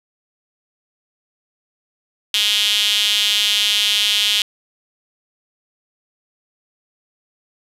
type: tone with high-pass filter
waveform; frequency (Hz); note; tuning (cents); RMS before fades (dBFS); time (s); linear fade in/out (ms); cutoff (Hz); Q
sawtooth; 207.7; G#3; 0; -17; 2.34-4.42; 2; 3200; 5.2
effects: resampled to 32000 Hz